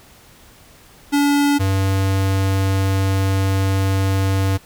square tone pair in turn, 286.3 / 96.54 Hz, D4 / G2, -44 / -26 cents, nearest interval octave + perfect fifth, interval 1882 cents, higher first, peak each -14 / -16 dBFS, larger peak first, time 1.12-1.59 / 1.59-4.58 s, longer second, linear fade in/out 20 ms, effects pink hiss -47 dBFS RMS until 4.65 s

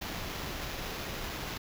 pink noise with sample-and-hold, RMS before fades -38 dBFS, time 0.01-1.58 s, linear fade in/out 10 ms, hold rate 8820 Hz, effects none

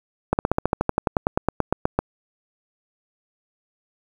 slowing click train, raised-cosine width 1 ms, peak -4 dBFS, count 19, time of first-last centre 0.33-1.99 s, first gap 59 ms, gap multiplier 1.05, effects 7-bit

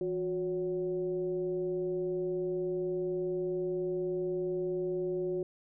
sine tone with frequency modulation, 363.6 Hz, F#4, 30 cents flat, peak -30 dBFS, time 0.01-5.43 s, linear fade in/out 2 ms, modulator 197 Hz, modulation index 0.56, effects none

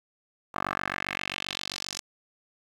10% pulse tone with band-pass filter sweep, 47.56 Hz, F#1, 48 cents sharp, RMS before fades -34 dBFS, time 0.54-2.01 s, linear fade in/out 10 ms, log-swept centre 1100 to 6200 Hz, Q 2.3, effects 9-bit

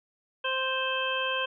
harmonic tone, 523.3 Hz, C5, in tune, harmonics 1 / 2 / 3 / 5 / 6, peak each -33 / -33 / -33 / -33 / -33 dBFS, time 0.44-1.46 s, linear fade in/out 10 ms, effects none

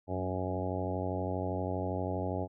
harmonic tone with a mistuned harmonic, 92.5 Hz, F#2, in tune, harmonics 1 / 2 / 3 / 4 / 5 / 6 / 7 / 8 / 9, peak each -36 / -41 / -39 / -41 / -41 / -41 / -40 / -45 / -42 dBFS, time 0.07-2.48 s, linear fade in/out 50 ms, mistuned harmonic 2, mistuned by -29 cents, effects none

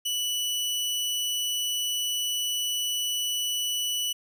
sawtooth tone, 2960 Hz, F#7, in tune, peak -23 dBFS, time 0.05-4.13 s, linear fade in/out 10 ms, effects none

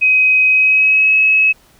sine tone with pitch glide, 2525 to 2571 Hz, D#7 to E7, +25 to -44 cents, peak -8 dBFS, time 0.01-1.53 s, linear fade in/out 20 ms, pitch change +31 cents, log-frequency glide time 0.48-1.15 s, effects pink hiss -50 dBFS RMS until 1.79 s

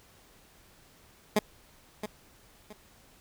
15% pulse tone with echo, 211.3 Hz, G#3, 30 cents sharp, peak -15 dBFS, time 1.36-1.39 s, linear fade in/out 5 ms, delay 670 ms, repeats 2, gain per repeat -11 dB, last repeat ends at 2.73 s, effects pink hiss -59 dBFS RMS until 3.2 s

